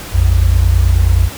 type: tone pair together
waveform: sine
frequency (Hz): 57.92 / 87.31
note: A#1 / F2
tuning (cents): -10 / 0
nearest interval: perfect fifth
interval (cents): 710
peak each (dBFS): -10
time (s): 0.12-1.3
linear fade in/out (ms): 50
effects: pink hiss -29 dBFS RMS until 1.37 s